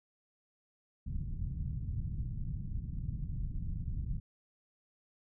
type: low-pass noise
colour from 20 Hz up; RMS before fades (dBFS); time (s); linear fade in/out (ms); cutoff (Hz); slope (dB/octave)
pink; -37; 1.06-4.2; 10; 160; 24
effects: none